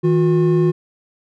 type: tone pair together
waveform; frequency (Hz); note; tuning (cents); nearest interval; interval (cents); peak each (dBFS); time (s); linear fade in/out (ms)
triangle; 159.92 / 359; D#3 / F4; +48 / +48; octave + major second; 1400; -13; 0.03-0.72; 20
effects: none